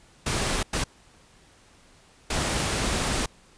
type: noise bursts at uneven times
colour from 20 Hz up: pink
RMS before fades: -26 dBFS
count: 3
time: 0.26-0.63 / 0.73-0.84 / 2.3-3.26 s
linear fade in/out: 5 ms
effects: pink hiss -56 dBFS RMS until 3.57 s + resampled to 22050 Hz